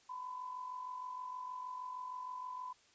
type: tone with amplitude modulation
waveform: sine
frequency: 1006 Hz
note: B5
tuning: 32 cents sharp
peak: -39 dBFS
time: 0.09-2.73 s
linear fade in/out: 10 ms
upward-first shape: sine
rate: 46.4 Hz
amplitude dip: 55%
effects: white hiss -67 dBFS RMS until 2.94 s + resampled to 16000 Hz